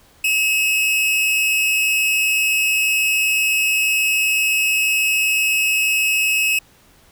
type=tone pair together; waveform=45% pulse; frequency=2574 / 2813 Hz; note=E7 / F7; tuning=-42 / +12 cents; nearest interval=major second; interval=154 cents; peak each=-16 / -24 dBFS; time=0.24-6.59 s; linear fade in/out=5 ms; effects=pink hiss -52 dBFS RMS until 7.11 s